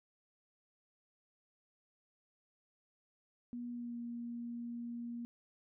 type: tone with pitch glide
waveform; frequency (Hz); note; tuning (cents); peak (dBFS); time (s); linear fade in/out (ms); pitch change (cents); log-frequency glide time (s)
sine; 241.2 to 236.8; B3 to A#3; -41 to +27; -40; 3.53-5.25; 0; -32; 3.71-3.97
effects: none